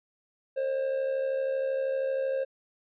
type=tone with amplitude modulation; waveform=triangle; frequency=534 Hz; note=C5; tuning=35 cents sharp; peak=-22 dBFS; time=0.56-2.45 s; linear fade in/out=20 ms; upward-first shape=sine; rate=72.8 Hz; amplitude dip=55%; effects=resampled to 8000 Hz